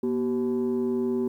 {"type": "tone pair together", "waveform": "sine", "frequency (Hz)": [240.9, 382.4], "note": ["B3", "G4"], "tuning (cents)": [-43, -43], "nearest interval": "minor sixth", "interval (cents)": 800, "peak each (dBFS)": -24, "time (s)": [0.03, 1.28], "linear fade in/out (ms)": 5, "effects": ["tanh soft clip ceiling -20 dBFS", "10-bit"]}